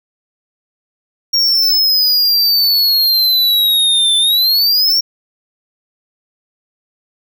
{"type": "exponential two-way sweep", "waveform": "square", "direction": "down then up", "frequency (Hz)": [5588, 3520, 5588], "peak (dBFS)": -10, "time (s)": [1.33, 5.01], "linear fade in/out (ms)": 10, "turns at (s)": 4.17, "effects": []}